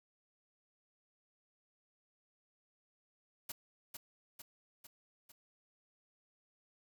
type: noise with echo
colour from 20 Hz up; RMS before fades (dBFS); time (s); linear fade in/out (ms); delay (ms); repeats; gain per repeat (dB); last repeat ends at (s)
white; -43; 3.49-3.52; 5; 450; 4; -4; 5.32
effects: none